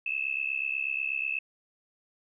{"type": "tone with amplitude modulation", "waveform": "sine", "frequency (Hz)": 2611, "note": "E7", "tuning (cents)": -17, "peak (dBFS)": -24, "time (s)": [0.06, 1.39], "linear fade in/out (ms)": 5, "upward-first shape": "sine", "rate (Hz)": 68.2, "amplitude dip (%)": 95, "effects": []}